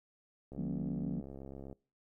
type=click train; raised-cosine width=2 ms; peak=-34 dBFS; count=83; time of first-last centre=0.52-1.728 s; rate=67.9 Hz
type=chord; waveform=sine; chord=D# minor seventh; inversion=none; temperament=equal; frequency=155.56 / 185 / 233.1 / 277.2 Hz; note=D#3 / F#3 / A#3 / C#4; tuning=0 / 0 / 0 / 0 cents; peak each=-40 / -38 / -40 / -42 dBFS; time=0.57-1.21 s; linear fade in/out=10 ms
effects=noise-tail reverb RT60 0.4 s tail -25 dB re dry